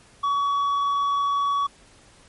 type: tone with tanh clipping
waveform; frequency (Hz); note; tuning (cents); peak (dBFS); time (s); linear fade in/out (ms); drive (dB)
triangle; 1130; C#6; +33; -21; 0.23-1.67; 10; 9
effects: pink hiss -53 dBFS RMS until 2.28 s + MP3 48 kbps